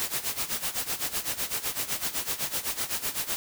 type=noise with tremolo; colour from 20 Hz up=white; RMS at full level=-28 dBFS; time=0-3.36 s; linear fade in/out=0 ms; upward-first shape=sine; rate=7.9 Hz; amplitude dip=80%; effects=none